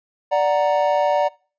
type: chord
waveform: triangle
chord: D augmented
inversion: none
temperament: equal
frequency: 587.3 / 740 / 932.3 Hz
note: D5 / F#5 / A#5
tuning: 0 / 0 / 0 cents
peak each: -16 / -19 / -20 dBFS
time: 0.31-1.29 s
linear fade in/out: 20 ms
effects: noise-tail reverb RT60 0.4 s tail -24 dB re dry + resampled to 16000 Hz